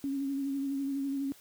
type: tone with vibrato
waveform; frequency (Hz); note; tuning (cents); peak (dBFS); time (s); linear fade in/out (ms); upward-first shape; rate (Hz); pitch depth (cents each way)
sine; 275.6; C#4; -10; -30; 0.04-1.32; 0; sine; 12; 33
effects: white hiss -57 dBFS RMS until 1.4 s + high-pass 60 Hz 12 dB/octave